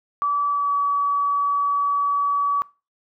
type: tone with pitch glide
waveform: sine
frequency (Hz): 1152 to 1140.7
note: D6 to C#6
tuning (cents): -34 to +49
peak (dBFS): -18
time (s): 0.22-2.62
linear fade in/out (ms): 0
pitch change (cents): -17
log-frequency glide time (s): 0.49-0.73
effects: noise-tail reverb RT60 0.3 s tail -21 dB re dry